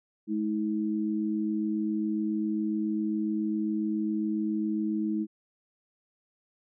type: tone pair together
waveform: sine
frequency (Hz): 212.7 / 320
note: G#3 / D#4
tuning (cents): +42 / +49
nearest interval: perfect fifth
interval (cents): 707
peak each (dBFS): -29 / -29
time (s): 0.27-5.27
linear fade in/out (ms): 50
effects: none